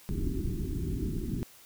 pink low-pass noise, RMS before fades -32 dBFS, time 0.09-1.43 s, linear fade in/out 0 ms, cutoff 390 Hz, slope 96 dB/octave, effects white hiss -55 dBFS RMS until 1.65 s

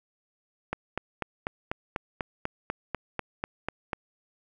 click train, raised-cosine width 0.5 ms, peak -14 dBFS, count 14, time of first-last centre 0.73-3.932 s, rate 4.06 Hz, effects 9-bit

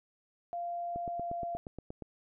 sine tone with pitch glide, 693 to 688.6 Hz, F5 to F5, -14 to -25 cents, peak -34 dBFS, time 0.53-1.57 s, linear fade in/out 0 ms, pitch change -11 cents, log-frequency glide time 1.05-1.46 s
click train, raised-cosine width 2 ms, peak -28 dBFS, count 10, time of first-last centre 0.96-2.023 s, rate 8.47 Hz
effects none

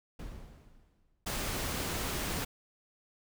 brown noise with exponential decay, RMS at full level -38 dBFS, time 0.19-1.25 s, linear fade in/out 5 ms, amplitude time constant 230 ms
pink noise, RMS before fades -35 dBFS, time 1.26-2.45 s, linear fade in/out 10 ms
effects none

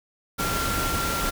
sine tone in noise, 1374 Hz, F6, 29 cents flat, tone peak -28 dBFS, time 0.38-1.31 s, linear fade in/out 20 ms, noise pink, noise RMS -27 dBFS, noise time 0.38-1.31 s, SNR -4 dB, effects none

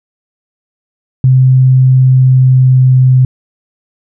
sine tone with pitch glide, 129.8 to 128.83 Hz, C3 to C3, -13 to -26 cents, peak -3 dBFS, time 1.24-3.25 s, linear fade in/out 2 ms, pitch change -13 cents, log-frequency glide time 1.98-3.11 s, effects none

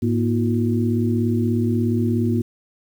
sine tone cluster, 106.6 / 238.7 / 322.9 / 359.7 Hz, G#2 / A#3 / E4 / F#4, +46 / +41 / -36 / -49 cents, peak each -21 / -20 / -28 / -26 dBFS, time 0.02-2.42 s, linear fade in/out 10 ms, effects 8-bit

